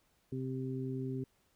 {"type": "harmonic tone", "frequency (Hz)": 130.81, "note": "C3", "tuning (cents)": 0, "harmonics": [1, 2, 3], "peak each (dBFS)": [-38, -39, -42], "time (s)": [0.32, 1.24], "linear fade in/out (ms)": 5, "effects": ["pink hiss -73 dBFS RMS until 1.55 s"]}